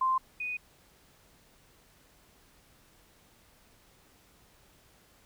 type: tone pair in turn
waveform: sine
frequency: 1044 / 2483 Hz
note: C6 / D#7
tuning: -4 / -4 cents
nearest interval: octave + minor third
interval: 1500 cents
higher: second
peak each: -24 / -32 dBFS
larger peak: first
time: 0.01-0.18 / 0.4-0.57 s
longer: neither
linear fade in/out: 5 ms
effects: pink hiss -62 dBFS RMS until 5.25 s